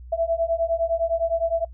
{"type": "beating tone pair", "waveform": "sine", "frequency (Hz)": [659.3, 669.1], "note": ["E5", "E5"], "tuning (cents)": [0, 26], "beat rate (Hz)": 9.8, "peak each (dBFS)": -23, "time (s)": [0.12, 1.65], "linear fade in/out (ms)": 10, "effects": ["noise-tail reverb RT60 0.1 s tail -25 dB re dry", "added 61 Hz sine -38 dBFS peak until 1.73 s"]}